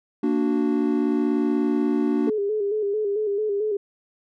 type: chord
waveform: triangle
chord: Bb augmented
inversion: none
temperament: equal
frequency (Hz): 233.1 / 293.7 / 370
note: Bb3 / D4 / F#4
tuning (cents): 0 / 0 / 0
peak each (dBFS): -22 / -20 / -24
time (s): 0.23-2.3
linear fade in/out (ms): 5
type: tone with vibrato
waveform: sine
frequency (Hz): 415.3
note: G#4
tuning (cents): 0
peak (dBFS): -21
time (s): 2.27-3.77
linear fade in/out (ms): 5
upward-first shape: square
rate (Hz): 4.5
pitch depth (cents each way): 56
effects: none